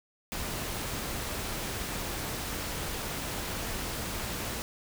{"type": "noise", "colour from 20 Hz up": "pink", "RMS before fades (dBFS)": -35, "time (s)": [0.32, 4.62], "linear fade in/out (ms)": 0, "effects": []}